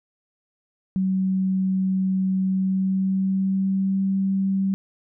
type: tone with pitch glide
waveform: sine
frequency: 189.1 to 193.3 Hz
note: F#3 to G3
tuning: +38 to -24 cents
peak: -19 dBFS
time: 0.96-4.74 s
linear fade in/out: 0 ms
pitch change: +38 cents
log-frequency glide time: 2.43-4 s
effects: none